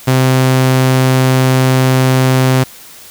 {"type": "tone", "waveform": "sawtooth", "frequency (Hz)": 130, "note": "C3", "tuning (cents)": -11, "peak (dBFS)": -4, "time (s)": [0.07, 2.64], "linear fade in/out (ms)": 10, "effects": ["white hiss -36 dBFS RMS until 3.1 s"]}